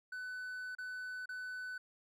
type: tone with dropouts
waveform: triangle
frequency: 1500 Hz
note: F#6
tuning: 23 cents sharp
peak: -39 dBFS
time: 0.12-1.78 s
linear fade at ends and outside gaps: 5 ms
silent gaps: 0.751-0.784 / 1.258-1.29 s
effects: none